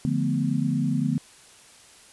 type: chord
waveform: sine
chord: B half-diminished seventh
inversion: first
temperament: equal with one note detuned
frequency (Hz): 146.83 / 174.61 / 220 / 249.7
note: D3 / F3 / A3 / B3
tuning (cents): 0 / 0 / 0 / +19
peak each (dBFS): -26 / -29 / -28 / -26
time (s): 0.05-1.18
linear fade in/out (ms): 0
effects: white hiss -51 dBFS RMS until 2.12 s + resampled to 24000 Hz